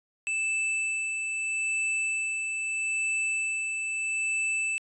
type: tone with tremolo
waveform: square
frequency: 2637 Hz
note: E7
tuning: in tune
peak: -26 dBFS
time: 0.27-4.78 s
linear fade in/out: 0 ms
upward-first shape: sine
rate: 0.78 Hz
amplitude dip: 35%
effects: resampled to 24000 Hz